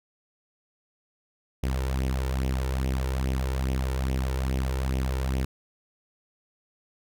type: tone with flanger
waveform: sawtooth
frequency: 65.41 Hz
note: C2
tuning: in tune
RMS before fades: -27 dBFS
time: 1.63-5.45 s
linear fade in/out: 5 ms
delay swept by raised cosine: 0.33 to 2.23 ms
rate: 2.4 Hz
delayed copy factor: +0.6
effects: none